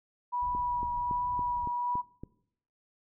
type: tone with vibrato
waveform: sine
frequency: 975 Hz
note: B5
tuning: 23 cents flat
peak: -29 dBFS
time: 0.32-2.02 s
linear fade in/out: 20 ms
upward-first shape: triangle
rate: 1.3 Hz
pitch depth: 16 cents each way
type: low-pass noise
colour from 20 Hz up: pink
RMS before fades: -46 dBFS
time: 0.42-1.65 s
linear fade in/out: 5 ms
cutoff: 100 Hz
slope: 12 dB/octave
type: click train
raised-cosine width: 3 ms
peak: -27 dBFS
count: 7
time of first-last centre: 0.55-2.235 s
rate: 3.56 Hz
effects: noise-tail reverb RT60 0.7 s tail -20 dB re dry